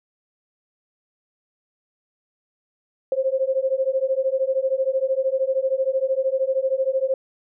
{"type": "beating tone pair", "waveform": "sine", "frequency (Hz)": [523.3, 536.3], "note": ["C5", "C5"], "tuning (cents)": [0, 43], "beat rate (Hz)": 13, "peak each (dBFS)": -22, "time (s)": [3.12, 7.14], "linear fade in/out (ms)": 2, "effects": []}